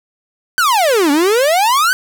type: exponential two-way sweep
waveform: 45% pulse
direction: down then up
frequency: 1566 to 276.2 to 1566 Hz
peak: -10 dBFS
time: 0.58-1.93 s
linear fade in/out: 0 ms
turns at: 1.11 s
effects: none